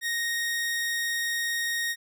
sawtooth tone, 1864.7 Hz, A#6, in tune, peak -23 dBFS, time 0.01-1.96 s, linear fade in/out 50 ms, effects none

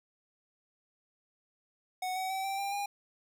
square tone with pitch steps, 740 / 753.4 / 767 / 780.8 / 794.9 / 809.3 Hz, F#5 / F#5 / G5 / G5 / G5 / G#5, 0 / +31 / -38 / -7 / +24 / -45 cents, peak -33 dBFS, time 2.02-2.86 s, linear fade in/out 5 ms, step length 140 ms, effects none

